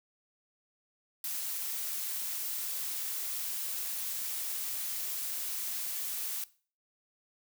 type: noise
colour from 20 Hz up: blue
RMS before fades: -36 dBFS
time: 1.24-6.44 s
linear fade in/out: 2 ms
effects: noise-tail reverb RT60 0.4 s tail -19 dB re dry